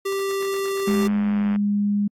square tone, 392 Hz, G4, in tune, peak -23 dBFS, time 0.05-1.08 s, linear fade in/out 10 ms
sine tone with pitch glide, 207.4 to 204.5 Hz, G#3 to G#3, -2 to -26 cents, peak -18 dBFS, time 0.87-2.08 s, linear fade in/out 10 ms, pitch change -24 cents, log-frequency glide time 1.28-1.65 s
click train, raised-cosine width 0.5 ms, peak -20 dBFS, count 68, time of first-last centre 0.88-1.56 s, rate 98.5 Hz
effects AAC 48 kbps

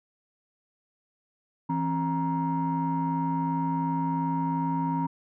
sine tone cluster, 165.2 / 268 / 941 Hz, E3 / C4 / A#5, +4 / +42 / +16 cents, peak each -28 dBFS, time 1.69-5.07 s, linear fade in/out 10 ms, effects tanh soft clip ceiling -19 dBFS

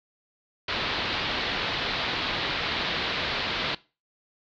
white low-pass noise, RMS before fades -29 dBFS, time 0.68-3.75 s, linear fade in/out 5 ms, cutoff 4300 Hz, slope 48 dB/octave, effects noise-tail reverb RT60 0.3 s tail -20 dB re dry

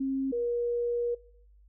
sine tone pair in turn, 268.7 / 477.4 Hz, C4 / A#4, +46 / +41 cents, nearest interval minor seventh, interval 995 cents, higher second, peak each -27 dBFS, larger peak neither, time 0-0.32 / 0.32-1.15 s, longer second, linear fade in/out 10 ms, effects noise-tail reverb RT60 0.6 s tail -21 dB re dry + added 50 Hz sine -55 dBFS peak until 1.68 s

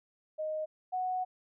sine tone pair in turn, 621 / 738.5 Hz, D#5 / F#5, -3 / -3 cents, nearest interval minor third, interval 300 cents, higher second, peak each -32 / -30 dBFS, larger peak second, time 0.38-0.66 / 0.92-1.25 s, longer second, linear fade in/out 20 ms, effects none

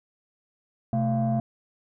sine tone cluster, 127.6 / 218.9 / 686 Hz, C3 / A3 / F5, -43 / -9 / -31 cents, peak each -24 / -24 / -27 dBFS, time 0.93-1.4 s, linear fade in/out 2 ms, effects tanh soft clip ceiling -17 dBFS

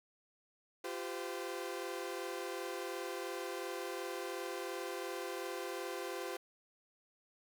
sawtooth chord, F suspended second, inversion none, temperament equal with one note detuned, 349.2 / 392 / 511.3 Hz, F4 / G4 / C5, 0 / 0 / -40 cents, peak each -40 / -40 / -40 dBFS, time 0.84-6.37 s, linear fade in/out 5 ms, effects none

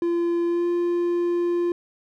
triangle tone with pitch glide, 342.7 to 347.7 Hz, F4 to F4, -33 to -8 cents, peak -18 dBFS, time 0.02-1.72 s, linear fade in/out 2 ms, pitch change +25 cents, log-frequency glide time 0.47-0.67 s, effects none

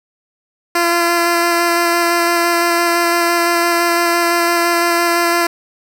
10% pulse tone with vibrato, 342.6 Hz, F4, 33 cents flat, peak -4 dBFS, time 0.75-5.47 s, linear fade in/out 5 ms, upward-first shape square, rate 5.9 Hz, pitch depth 9 cents each way, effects none

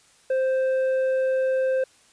sine tone with tanh clipping, 523.3 Hz, C5, in tune, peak -21 dBFS, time 0.3-1.84 s, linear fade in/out 5 ms, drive 6 dB, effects white hiss -57 dBFS RMS until 2.12 s + resampled to 22050 Hz

